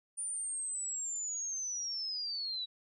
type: linear sweep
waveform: sine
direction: down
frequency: 9340 to 3865 Hz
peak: -35 dBFS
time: 0.17-2.66 s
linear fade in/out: 20 ms
effects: none